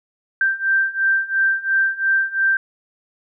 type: beating tone pair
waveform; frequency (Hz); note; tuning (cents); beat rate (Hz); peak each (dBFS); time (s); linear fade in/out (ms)
sine; 1568 / 1570.9; G6 / G6; 0 / +3; 2.9; -20 / -18; 0.41-2.57; 2
effects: none